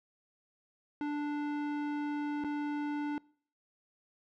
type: tone with dropouts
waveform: square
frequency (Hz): 293.7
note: D4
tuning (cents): 0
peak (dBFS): -33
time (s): 1.01-3.18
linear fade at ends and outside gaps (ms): 1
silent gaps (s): 2.439-2.445
effects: noise-tail reverb RT60 0.5 s tail -24 dB re dry + low-pass 2000 Hz 12 dB/octave